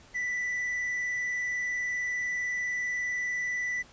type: tone with vibrato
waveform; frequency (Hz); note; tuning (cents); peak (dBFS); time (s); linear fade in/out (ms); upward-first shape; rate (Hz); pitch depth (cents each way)
triangle; 1975.5; B6; 0; -27; 0.14-3.83; 20; sine; 20; 22
effects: pink hiss -55 dBFS RMS until 3.92 s + resampled to 16000 Hz